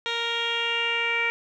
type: tone with low-pass filter sweep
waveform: 10% pulse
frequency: 466.2 Hz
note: A#4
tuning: in tune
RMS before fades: -26 dBFS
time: 0.06-1.3 s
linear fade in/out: 0 ms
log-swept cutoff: 3900 to 2300 Hz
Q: 5
effects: none